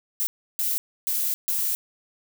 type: noise bursts at uneven times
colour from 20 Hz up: violet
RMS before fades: -25 dBFS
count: 4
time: 0.2-0.27 / 0.59-0.78 / 1.07-1.34 / 1.48-1.75 s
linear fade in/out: 0 ms
effects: none